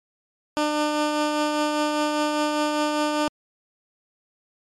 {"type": "tone with tremolo", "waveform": "15% pulse", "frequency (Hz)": 300, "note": "D4", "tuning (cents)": 37, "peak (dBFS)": -13, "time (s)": [0.57, 3.28], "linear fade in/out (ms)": 0, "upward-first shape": "triangle", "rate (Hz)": 5, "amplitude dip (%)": 35, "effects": ["low-pass 8000 Hz 12 dB/octave", "MP3 96 kbps"]}